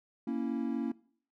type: chord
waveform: triangle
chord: A# diminished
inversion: none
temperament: equal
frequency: 233.1 / 277.2 / 329.6 Hz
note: A#3 / C#4 / E4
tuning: 0 / 0 / 0 cents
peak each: -32 / -33 / -36 dBFS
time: 0.27-0.92 s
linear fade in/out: 5 ms
effects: noise-tail reverb RT60 0.5 s tail -20 dB re dry